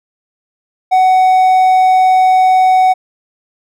triangle tone, 747 Hz, F#5, 16 cents sharp, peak -4 dBFS, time 0.91-2.94 s, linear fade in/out 20 ms, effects none

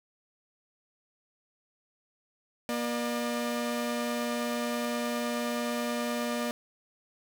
sawtooth tone pair together, 238.5 / 601 Hz, A#3 / D5, +40 / +40 cents, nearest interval octave + major third, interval 1600 cents, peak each -27 / -30 dBFS, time 2.69-6.51 s, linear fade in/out 0 ms, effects none

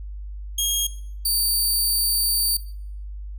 15% pulse tone pair in turn, 3258 / 4608 Hz, G#7 / D8, -34 / -34 cents, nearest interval tritone, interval 600 cents, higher second, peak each -13 dBFS, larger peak neither, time 0.58-0.87 / 1.25-2.57 s, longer second, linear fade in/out 5 ms, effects noise-tail reverb RT60 0.6 s tail -18 dB re dry + added 50 Hz sine -31 dBFS peak until 3.38 s

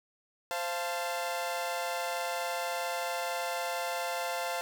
sawtooth chord, F major, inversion second, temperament equal with one note detuned, 523.3 / 689.6 / 880 Hz, C5 / F5 / A5, 0 / -22 / 0 cents, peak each -33 / -31 / -34 dBFS, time 0.51-4.61 s, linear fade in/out 0 ms, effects 10-bit

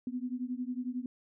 sine beating tone pair, 245.1 / 256.1 Hz, B3 / C4, -13 / -37 cents, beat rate 11 Hz, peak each -36 / -37 dBFS, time 0.07-1.06 s, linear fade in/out 2 ms, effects none

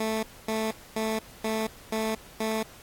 15% pulse tone bursts, 220 Hz, A3, in tune, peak -20 dBFS, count 6, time 0-2.63 s, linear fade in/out 5 ms, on 230 ms, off 250 ms, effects pink hiss -50 dBFS RMS until 2.82 s + AAC 64 kbps

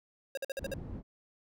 square tone bursts, 542 Hz, C#5, 39 cents flat, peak -34 dBFS, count 6, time 0.35-0.739 s, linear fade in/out 2 ms, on 24 ms, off 49 ms
white low-pass noise, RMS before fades -42 dBFS, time 0.58-1.03 s, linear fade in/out 50 ms, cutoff 200 Hz, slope 12 dB/octave
effects none

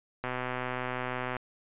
click train, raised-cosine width 0.5 ms, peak -18 dBFS, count 143, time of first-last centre 0.24-1.367 s, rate 126 Hz, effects resampled to 8000 Hz

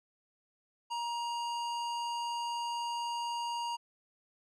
square tone with low-pass filter, 944 Hz, A#5, 22 cents sharp, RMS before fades -36 dBFS, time 0.9-3.77 s, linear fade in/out 20 ms, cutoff 6400 Hz, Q 0.94, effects none

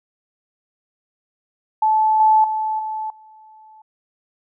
sine tone with level steps, 869 Hz, A5, 22 cents flat, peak -13 / -10 / -19 / -23 / -43 dBFS, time 1.82-3.82 s, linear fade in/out 5 ms, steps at 2.2 / 2.44 / 2.79 / 3.1 s, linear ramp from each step 2 ms, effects none

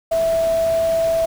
sine tone in noise, 658 Hz, E5, 3 cents flat, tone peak -15 dBFS, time 0.11-1.26 s, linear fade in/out 10 ms, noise pink, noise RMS -33 dBFS, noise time 0.11-1.26 s, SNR +15 dB, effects none

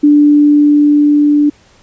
sine tone with level ramp, 293.7 Hz, D4, in tune, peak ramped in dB -3 to -6 dBFS, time 0.03-1.5 s, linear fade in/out 10 ms, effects pink hiss -47 dBFS RMS until 1.82 s + resampled to 16000 Hz

